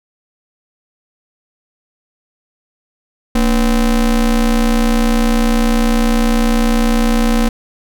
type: ring-modulated tone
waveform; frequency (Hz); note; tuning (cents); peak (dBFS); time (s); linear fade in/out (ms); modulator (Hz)
square; 130; C3; -11; -8; 3.35-7.49; 5; 100
effects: none